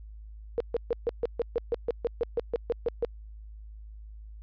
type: tone bursts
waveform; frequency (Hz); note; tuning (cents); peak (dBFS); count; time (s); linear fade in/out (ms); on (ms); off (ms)
sine; 472; A#4; +22; -23; 16; 0.58-3.048; 0; 23; 140
effects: added 53 Hz sine -42 dBFS peak until 4.42 s + resampled to 11025 Hz